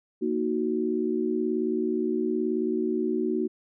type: chord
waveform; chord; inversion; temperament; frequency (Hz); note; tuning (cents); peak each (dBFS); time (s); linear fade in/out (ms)
sine; D# minor; second; equal; 233.1 / 311.1 / 370; A#3 / D#4 / F#4; 0 / 0 / 0; -29 / -29 / -27; 0.21-3.48; 20
effects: none